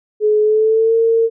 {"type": "tone with pitch glide", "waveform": "sine", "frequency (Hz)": [424.8, 455.3], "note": ["G#4", "A#4"], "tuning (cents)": [39, -41], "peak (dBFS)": -10, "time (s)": [0.2, 1.3], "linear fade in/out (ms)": 50, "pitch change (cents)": 120, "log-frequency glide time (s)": [0.42, 0.95], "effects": []}